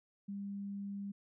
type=tone; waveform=sine; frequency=200 Hz; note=G3; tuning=35 cents sharp; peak=-39 dBFS; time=0.28-1.12 s; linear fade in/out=10 ms; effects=none